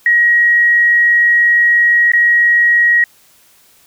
sine tone with dropouts, 1897 Hz, A#6, 30 cents sharp, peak -7 dBFS, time 0.06-3.04 s, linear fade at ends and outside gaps 2 ms, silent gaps 2.119-2.134 s, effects white hiss -49 dBFS RMS until 3.86 s

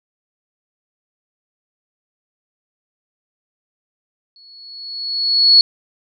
sine tone with exponential growth, 4377 Hz, C#8, 23 cents flat, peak -4 dBFS, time 4.36-5.61 s, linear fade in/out 1 ms, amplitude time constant 270 ms, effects none

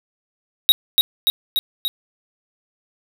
square tone with echo, 3800 Hz, A#7, 33 cents sharp, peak -8 dBFS, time 0.69-0.72 s, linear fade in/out 0 ms, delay 290 ms, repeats 4, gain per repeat -3 dB, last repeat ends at 1.88 s, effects none

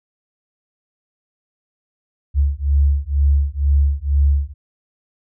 sine beating tone pair, 69.8 / 71.9 Hz, C#2 / D2, +13 / -36 cents, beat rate 2.1 Hz, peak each -16 dBFS, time 2.34-4.54 s, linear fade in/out 50 ms, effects none

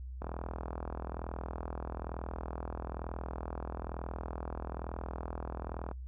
click train, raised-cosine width 1 ms, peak -25 dBFS, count 235, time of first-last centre 0.22-5.913 s, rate 41.1 Hz, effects noise-tail reverb RT60 0.1 s tail -23 dB re dry + added 63 Hz sine -40 dBFS peak until 6.07 s

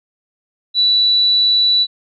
sine tone, 3951 Hz, B7, in tune, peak -10 dBFS, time 0.74-1.87 s, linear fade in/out 50 ms, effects none

